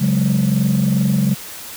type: chord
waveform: sine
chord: C# suspended fourth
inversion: none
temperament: equal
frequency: 138.59 / 185 / 207.7 Hz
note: C#3 / F#3 / G#3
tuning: 0 / 0 / 0 cents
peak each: -16 dBFS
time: 0-1.35 s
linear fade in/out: 20 ms
effects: tanh soft clip ceiling -9 dBFS + white hiss -33 dBFS RMS until 1.76 s